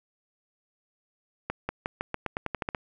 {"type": "accelerating click train", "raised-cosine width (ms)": 0.5, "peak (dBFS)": -14, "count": 12, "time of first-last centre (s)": [1.5, 2.748], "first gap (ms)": 190, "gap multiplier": 0.89, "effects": []}